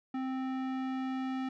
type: tone with low-pass filter sweep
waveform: square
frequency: 261.6 Hz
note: C4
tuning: in tune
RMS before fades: -35 dBFS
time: 0.14-1.49 s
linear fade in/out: 5 ms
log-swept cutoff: 1800 to 2800 Hz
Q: 0.7
effects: none